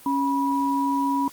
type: tone pair together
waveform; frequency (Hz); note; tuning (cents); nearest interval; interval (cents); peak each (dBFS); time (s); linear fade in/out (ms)
sine; 276.4 / 973.9; C#4 / B5; -5 / -24; octave + minor seventh; 2181; -23; 0.06-1.28; 2
effects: white hiss -47 dBFS RMS until 1.32 s + Opus 24 kbps